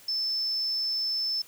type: tone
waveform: sine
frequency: 5274 Hz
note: E8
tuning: in tune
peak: -26 dBFS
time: 0.08-1.42 s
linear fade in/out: 5 ms
effects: white hiss -53 dBFS RMS until 1.47 s